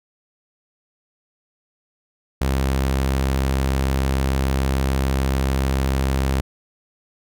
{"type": "tone", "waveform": "sawtooth", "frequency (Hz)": 66.8, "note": "C2", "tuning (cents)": 36, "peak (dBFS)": -14, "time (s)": [2.41, 6.41], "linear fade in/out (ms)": 5, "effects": []}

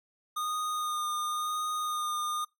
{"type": "tone with vibrato", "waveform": "square", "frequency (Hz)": 1226, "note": "D#6", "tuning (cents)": -26, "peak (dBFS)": -31, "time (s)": [0.36, 2.45], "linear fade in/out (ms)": 10, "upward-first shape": "sine", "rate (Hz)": 0.95, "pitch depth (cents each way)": 17, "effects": ["noise-tail reverb RT60 0.2 s tail -24 dB re dry"]}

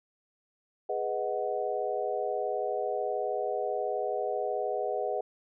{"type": "chord", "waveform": "sine", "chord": "G# minor seventh", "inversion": "none", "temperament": "equal with one note detuned", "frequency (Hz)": [415.3, 493.9, 627.3, 740], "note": ["G#4", "B4", "D#5", "F#5"], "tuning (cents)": [0, 0, 14, 0], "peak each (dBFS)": -34, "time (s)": [0.89, 5.21], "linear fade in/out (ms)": 5, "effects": []}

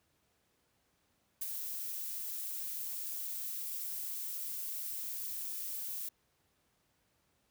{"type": "noise with ADSR envelope", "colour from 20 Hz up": "violet", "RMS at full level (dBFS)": -35, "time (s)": [1.41, 6.09], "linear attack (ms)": 10, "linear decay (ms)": 22, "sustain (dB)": -5, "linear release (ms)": 7, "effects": ["pink hiss -75 dBFS RMS until 7.5 s", "high-pass 60 Hz 12 dB/octave"]}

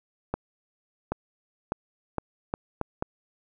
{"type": "accelerating click train", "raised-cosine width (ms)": 1, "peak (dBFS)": -13, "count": 7, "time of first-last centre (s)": [0.34, 3.024], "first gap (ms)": 780, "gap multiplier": 0.77, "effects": []}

